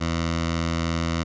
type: tone with notch filter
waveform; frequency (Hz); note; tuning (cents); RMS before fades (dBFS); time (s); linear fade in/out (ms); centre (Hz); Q
10% pulse; 83; E2; +12; -25; 0-1.24; 20; 410; 1.4
effects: resampled to 16000 Hz